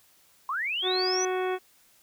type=linear sweep; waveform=sine; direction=up; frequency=1000 to 6110 Hz; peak=-27 dBFS; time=0.49-1.25 s; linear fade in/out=2 ms
type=harmonic tone; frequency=370 Hz; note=F#4; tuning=in tune; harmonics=1 / 2 / 3 / 4 / 5 / 6 / 7 / 9; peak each=-27 / -33 / -37 / -39 / -41 / -43 / -44 / -46 dBFS; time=0.82-1.59 s; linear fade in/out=50 ms
effects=white hiss -61 dBFS RMS until 2.02 s